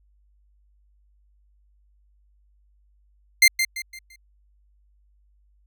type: tone with echo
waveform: sawtooth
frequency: 2093 Hz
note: C7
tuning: in tune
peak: -7 dBFS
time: 3.42-3.48 s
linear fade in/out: 5 ms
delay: 170 ms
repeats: 4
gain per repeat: -9 dB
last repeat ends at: 4.16 s
effects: added 50 Hz sine -58 dBFS peak until 5.66 s